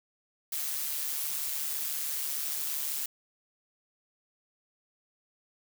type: noise with amplitude modulation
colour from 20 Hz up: blue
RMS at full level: -31 dBFS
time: 0.52-3.06 s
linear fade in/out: 5 ms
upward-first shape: sine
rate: 146 Hz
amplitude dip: 50%
effects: none